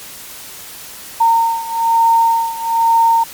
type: beating tone pair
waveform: sine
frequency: 916 / 917.1 Hz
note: A#5 / A#5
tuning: -31 / -29 cents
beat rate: 1.1 Hz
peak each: -12 / -15 dBFS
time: 1.2-3.24 s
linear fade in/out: 10 ms
effects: white hiss -33 dBFS RMS until 3.33 s + MP3 96 kbps